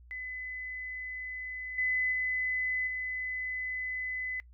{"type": "tone with level steps", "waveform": "sine", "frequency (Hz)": 2014, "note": "B6", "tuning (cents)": 33, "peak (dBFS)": [-37, -27, -29, -33], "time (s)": [0.11, 4.4], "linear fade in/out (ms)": 0, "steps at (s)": [1.78, 2.12, 2.87], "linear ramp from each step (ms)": 5, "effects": ["noise-tail reverb RT60 0.1 s tail -22 dB re dry", "added 60 Hz sine -52 dBFS peak until 4.53 s"]}